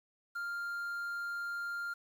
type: tone with quantisation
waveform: triangle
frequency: 1398 Hz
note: F6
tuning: 1 cent sharp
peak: -34 dBFS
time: 0.35-1.94 s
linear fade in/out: 10 ms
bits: 10
effects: none